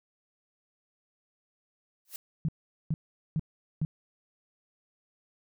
blue noise with exponential growth, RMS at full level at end -35 dBFS, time 2.05-2.16 s, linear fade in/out 1 ms, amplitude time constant 22 ms
sine tone bursts, 157.3 Hz, D#3, 19 cents sharp, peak -25 dBFS, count 4, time 2.45-3.85 s, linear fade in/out 0 ms, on 35 ms, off 420 ms
effects none

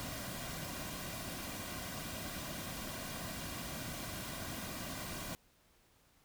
pink noise with comb filter, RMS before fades -43 dBFS, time 0-5.35 s, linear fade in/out 0 ms, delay 2.3 ms, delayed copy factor -0.55, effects pink hiss -69 dBFS RMS until 6.24 s

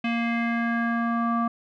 square tone with low-pass filter sweep, 233.1 Hz, A#3, in tune, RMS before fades -25 dBFS, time 0.04-1.48 s, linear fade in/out 5 ms, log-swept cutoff 2600 to 1100 Hz, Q 4.2, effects none

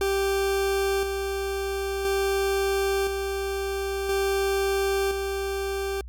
40% pulse tone with tremolo, 392 Hz, G4, in tune, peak -21 dBFS, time 0.01-6.01 s, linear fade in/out 2 ms, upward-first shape square, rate 0.49 Hz, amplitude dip 40%, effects added 60 Hz sine -36 dBFS peak until 6.08 s + MP3 96 kbps

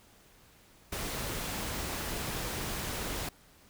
pink noise, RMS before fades -36 dBFS, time 0.92-3.29 s, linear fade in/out 5 ms, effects pink hiss -60 dBFS RMS until 3.69 s

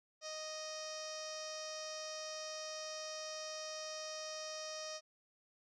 sawtooth tone with low-pass filter, 622 Hz, D#5, 1 cent flat, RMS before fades -45 dBFS, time 0.21-5.01 s, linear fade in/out 50 ms, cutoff 5600 Hz, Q 7.4, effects none

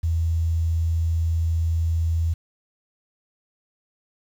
sine tone with quantisation, 82.41 Hz, E2, in tune, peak -19 dBFS, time 0.03-2.34 s, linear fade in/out 10 ms, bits 8, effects none

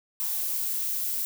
violet noise with high-pass filter sweep, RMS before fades -29 dBFS, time 0.2-1.25 s, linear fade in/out 0 ms, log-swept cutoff 1000 to 210 Hz, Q 6.7, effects none

